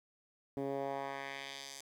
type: tone with band-pass filter sweep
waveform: 10% pulse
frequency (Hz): 137.7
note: C#3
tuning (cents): -11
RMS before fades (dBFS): -41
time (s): 0.57-1.81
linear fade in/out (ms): 2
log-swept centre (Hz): 310 to 7300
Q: 1.3
effects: 11-bit